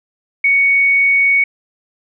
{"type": "tone", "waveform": "sine", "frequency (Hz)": 2229, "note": "C#7", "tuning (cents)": 9, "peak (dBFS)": -9, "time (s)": [0.44, 1.44], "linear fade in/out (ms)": 5, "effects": []}